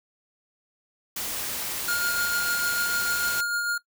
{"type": "noise", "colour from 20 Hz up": "white", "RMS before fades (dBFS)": -31, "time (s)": [1.16, 3.41], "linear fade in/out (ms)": 5}
{"type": "tone with tremolo", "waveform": "square", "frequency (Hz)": 1417, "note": "F6", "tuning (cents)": 25, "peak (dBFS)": -24, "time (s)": [1.88, 3.78], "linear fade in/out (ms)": 5, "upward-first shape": "sine", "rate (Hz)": 6.7, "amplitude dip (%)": 30}
{"effects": ["noise-tail reverb RT60 0.1 s tail -20 dB re dry"]}